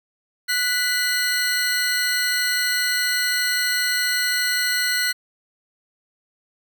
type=tone cluster; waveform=40% pulse; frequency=1475 / 1984 / 4220 Hz; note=F#6 / B6 / C8; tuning=-6 / +7 / +14 cents; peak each=-23 dBFS; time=0.48-5.13 s; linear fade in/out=20 ms; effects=none